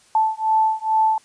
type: beating tone pair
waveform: sine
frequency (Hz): 876 / 878.3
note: A5 / A5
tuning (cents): -8 / -3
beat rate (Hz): 2.3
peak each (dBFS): -19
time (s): 0.15-1.18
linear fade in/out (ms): 2
effects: white hiss -54 dBFS RMS until 1.24 s + resampled to 22050 Hz